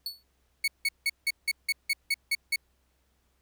45% pulse tone with exponential decay, 4435 Hz, C#8, in tune, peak -28 dBFS, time 0.06-0.23 s, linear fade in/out 2 ms, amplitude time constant 36 ms
30% pulse tone bursts, 2217 Hz, C#7, in tune, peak -21 dBFS, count 10, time 0.64-2.56 s, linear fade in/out 5 ms, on 39 ms, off 170 ms
effects added 64 Hz sine -70 dBFS peak until 3.41 s + pink hiss -73 dBFS RMS until 3.41 s

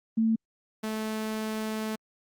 sine / sawtooth tone pair in turn, 223.7 / 217.8 Hz, A3 / A3, +29 / -17 cents, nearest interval unison, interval 46 cents, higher first, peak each -21 / -26 dBFS, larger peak first, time 0.17-0.36 / 0.83-1.96 s, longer second, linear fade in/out 10 ms, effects Opus 32 kbps

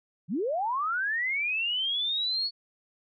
sine linear sweep, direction up, 138.3 to 4435 Hz, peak -26 dBFS, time 0.28-2.51 s, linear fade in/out 50 ms, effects none

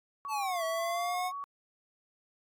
sine tone with vibrato, 1107 Hz, C#6, 3 cents flat, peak -36 dBFS, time 0.25-1.44 s, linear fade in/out 0 ms, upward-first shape square, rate 2.8 Hz, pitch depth 28 cents each way
square linear two-way sweep, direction down then up, 895 to 647 to 740 Hz, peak -32 dBFS, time 0.28-1.32 s, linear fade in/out 50 ms, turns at 0.64 s
effects AAC 64 kbps

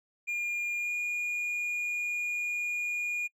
triangle tone with pitch glide, 2414 to 2434 Hz, D7 to D#7, +47 to -39 cents, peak -28 dBFS, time 0.27-3.28 s, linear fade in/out 20 ms, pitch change +14 cents, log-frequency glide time 0.78-0.92 s, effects noise-tail reverb RT60 0.1 s tail -25 dB re dry

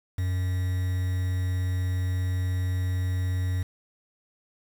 triangle tone with quantisation, 91.7 Hz, F#2, 15 cents flat, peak -22 dBFS, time 0.18-3.63 s, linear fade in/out 5 ms, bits 7, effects none

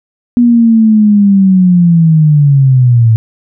sine linear sweep, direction down, 243.2 to 110 Hz, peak -3 dBFS, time 0.37-3.16 s, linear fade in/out 0 ms, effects none

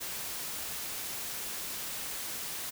white noise, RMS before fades -38 dBFS, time 0-2.71 s, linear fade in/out 20 ms, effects none

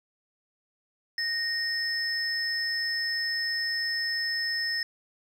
sine tone pair together, 1854 / 5237 Hz, A#6 / E8, -10 / -12 cents, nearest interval octave + tritone, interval 1798 cents, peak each -28 dBFS, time 1.18-4.83 s, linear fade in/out 2 ms, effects tanh soft clip ceiling -22 dBFS + 10-bit

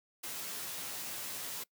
white noise with comb filter, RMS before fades -41 dBFS, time 0.23-1.64 s, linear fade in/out 10 ms, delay 13 ms, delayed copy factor -0.75, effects noise-tail reverb RT60 0.1 s tail -22 dB re dry + high-pass 100 Hz 12 dB/octave

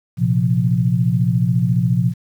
sine chord, Bb suspended second, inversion none, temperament equal, 116.54 / 130.81 / 174.61 Hz, Bb2 / C3 / F3, 0 / 0 / 0 cents, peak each -18 dBFS, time 0.17-2.14 s, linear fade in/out 50 ms, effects 8-bit

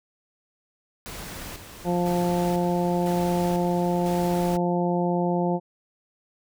pink noise with tremolo, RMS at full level -37 dBFS, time 1.06-4.57 s, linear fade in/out 0 ms, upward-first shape square, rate 1 Hz, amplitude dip 50%
harmonic tone, 175.7 Hz, F3, 11 cents sharp, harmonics 1 / 2 / 3 / 4 / 5, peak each -24 / -27 / -29 / -30 / -31 dBFS, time 1.84-5.6 s, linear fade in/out 50 ms
effects none

